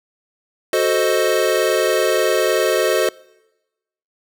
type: chord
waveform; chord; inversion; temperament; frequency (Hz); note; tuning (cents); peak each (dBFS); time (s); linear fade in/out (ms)
square; F# diminished seventh; none; equal; 370 / 440 / 523.3 / 622.3; F#4 / A4 / C5 / Eb5; 0 / 0 / 0 / 0; -21; 0.73-3.09; 2
effects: noise-tail reverb RT60 1.0 s tail -24 dB re dry